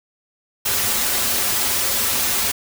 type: noise with comb filter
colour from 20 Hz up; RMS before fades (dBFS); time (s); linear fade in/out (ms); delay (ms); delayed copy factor
white; -20; 0.65-2.52; 10; 6.4; -0.9
effects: none